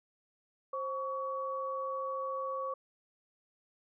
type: tone pair together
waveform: sine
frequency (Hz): 529 / 1126.8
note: C5 / C#6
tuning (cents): +19 / +28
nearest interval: octave + minor second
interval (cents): 1309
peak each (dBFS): -37 / -36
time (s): 0.73-2.74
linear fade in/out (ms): 5
effects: none